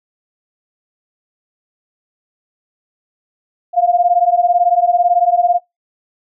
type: beating tone pair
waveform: sine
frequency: 694 / 712 Hz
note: F5 / F5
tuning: -11 / +33 cents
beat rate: 18 Hz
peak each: -13 / -13 dBFS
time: 3.73-5.6 s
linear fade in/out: 50 ms
effects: noise-tail reverb RT60 0.2 s tail -25 dB re dry